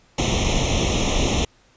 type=noise with comb filter; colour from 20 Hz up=pink; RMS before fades=-20 dBFS; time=0.18-1.45 s; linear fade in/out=5 ms; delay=0.32 ms; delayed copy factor=+1; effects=pink hiss -57 dBFS RMS until 1.76 s + resampled to 16000 Hz